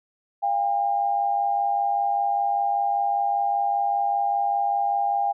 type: tone pair together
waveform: sine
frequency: 698.5 / 803.6 Hz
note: F5 / G5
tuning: 0 / +43 cents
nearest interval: major second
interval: 243 cents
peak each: -27 / -21 dBFS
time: 0.42-5.33 s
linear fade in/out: 20 ms
effects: none